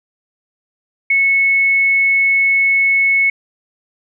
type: tone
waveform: sine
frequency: 2200 Hz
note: C#7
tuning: 14 cents flat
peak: -10 dBFS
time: 1.1-3.3 s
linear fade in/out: 5 ms
effects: none